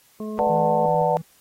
harmonic tone, 214.7 Hz, A3, 42 cents flat, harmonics 1 / 2 / 3 / 5, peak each -29 / -33 / -40 / -42 dBFS, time 0.2-0.86 s, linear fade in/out 2 ms
sine chord, B minor seventh, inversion none, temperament just, 493.9 / 592.7 / 740.8 / 889 Hz, B4 / D5 / F#5 / A5, 0 / +16 / +2 / +18 cents, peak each -23 dBFS, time 0.39-1.17 s, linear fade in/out 0 ms
clicks, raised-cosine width 2 ms, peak -26 dBFS, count 5, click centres 0.413 / 0.471 / 0.889 / 0.944 / 1.016 s
triangle tone with tremolo, 162.6 Hz, E3, 23 cents flat, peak -24 dBFS, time 0.49-1.22 s, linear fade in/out 10 ms, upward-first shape sine, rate 2.6 Hz, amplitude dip 35%
effects white hiss -57 dBFS RMS until 1.4 s + AAC 48 kbps

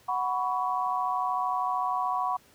sine chord, F# suspended fourth, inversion none, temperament equal with one note detuned, 740 / 987.8 / 1121 Hz, F#5 / B5 / C#6, 0 / 0 / +19 cents, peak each -30 dBFS, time 0.08-2.37 s, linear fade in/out 10 ms, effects pink hiss -59 dBFS RMS until 2.54 s + high-pass 80 Hz 12 dB/octave

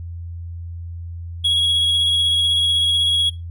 triangle tone with vibrato, 3322 Hz, G#7, in tune, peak -13 dBFS, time 1.44-3.3 s, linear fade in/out 10 ms, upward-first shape triangle, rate 16 Hz, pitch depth 13 cents each way, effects noise-tail reverb RT60 0.2 s tail -18 dB re dry + added 85 Hz sine -28 dBFS peak until 3.5 s

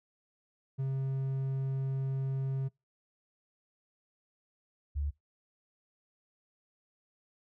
triangle / sine tone pair in turn, 134.3 / 72.14 Hz, C3 / D2, +46 / -30 cents, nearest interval major seventh, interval 1076 cents, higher first, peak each -28 / -30 dBFS, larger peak first, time 0.78-2.69 / 4.95-5.11 s, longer first, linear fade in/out 20 ms, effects noise-tail reverb RT60 0.2 s tail -24 dB re dry

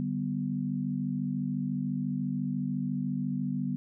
sine chord, G major, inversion second, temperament equal with one note detuned, 146.83 / 192.74 / 246.9 Hz, D3 / G3 / B3, 0 / -29 / 0 cents, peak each -34 / -33 / -32 dBFS, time 0-3.76 s, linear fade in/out 0 ms, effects none

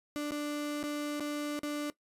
35% pulse tone with dropouts, 294.6 Hz, D4, 6 cents sharp, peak -31 dBFS, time 0.16-1.9 s, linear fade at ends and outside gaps 0 ms, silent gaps 0.309-0.319 / 0.829-0.837 / 1.198-1.206 / 1.591-1.633 s, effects noise-tail reverb RT60 0.1 s tail -18 dB re dry + resampled to 32000 Hz

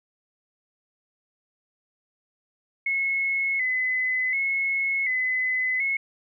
sine tone with vibrato, 2100 Hz, C7, 6 cents sharp, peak -22 dBFS, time 2.86-5.97 s, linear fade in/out 5 ms, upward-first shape square, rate 0.68 Hz, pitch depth 66 cents each way, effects none

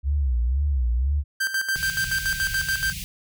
sine tone with vibrato, 65.41 Hz, C2, in tune, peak -19 dBFS, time 0.03-1.24 s, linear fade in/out 50 ms, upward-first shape sine, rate 2 Hz, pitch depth 190 cents each way
45% pulse tone with tremolo, 1568 Hz, G6, in tune, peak -21 dBFS, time 1.4-2.93 s, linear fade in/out 10 ms, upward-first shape square, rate 7 Hz, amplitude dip 65%
pink band-stop noise, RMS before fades -33 dBFS, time 1.76-3.04 s, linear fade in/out 0 ms, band 180 to 2200 Hz, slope 48 dB/octave
effects none

